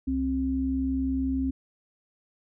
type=tone pair together; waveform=sine; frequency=66.25 / 265 Hz; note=C2 / C4; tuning=+22 / +22 cents; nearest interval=2 octaves; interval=2400 cents; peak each=-31 / -25 dBFS; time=0.07-1.51 s; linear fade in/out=10 ms; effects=none